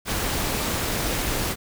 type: noise with amplitude modulation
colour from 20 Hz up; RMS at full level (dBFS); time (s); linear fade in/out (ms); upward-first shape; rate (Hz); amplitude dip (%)
pink; -23; 0.05-1.56; 50; sine; 277; 55
effects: none